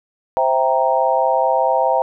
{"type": "chord", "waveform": "sine", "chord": "C dominant seventh", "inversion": "none", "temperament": "equal", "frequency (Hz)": [523.3, 659.3, 784, 932.3], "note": ["C5", "E5", "G5", "Bb5"], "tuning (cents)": [0, 0, 0, 0], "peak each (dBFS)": -19, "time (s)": [0.37, 2.02], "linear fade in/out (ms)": 0, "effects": []}